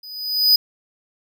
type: tone with level ramp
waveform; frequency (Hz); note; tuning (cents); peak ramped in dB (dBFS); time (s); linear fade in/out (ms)
square; 4978; D#8; 0; -37 to -9; 0.03-0.56; 5
effects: none